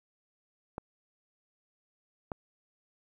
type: clicks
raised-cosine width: 1 ms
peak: -22 / -21 dBFS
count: 2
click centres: 0.781 / 2.318 s
effects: 10-bit